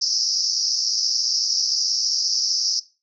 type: band-pass noise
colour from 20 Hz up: pink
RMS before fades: -22 dBFS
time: 0.01-2.8 s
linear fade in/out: 10 ms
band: 4900 to 5700 Hz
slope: 96 dB/octave
effects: noise-tail reverb RT60 0.3 s tail -19 dB re dry